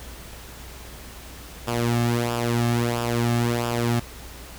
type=tone with flanger; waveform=sawtooth; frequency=118.6 Hz; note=A#2; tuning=30 cents sharp; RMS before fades=-23 dBFS; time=1.67-4 s; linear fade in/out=10 ms; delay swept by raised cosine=0.48 to 2.08 ms; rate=1.5 Hz; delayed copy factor=-0.65; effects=added 60 Hz sine -42 dBFS peak until 4.58 s + pink hiss -42 dBFS RMS until 4.58 s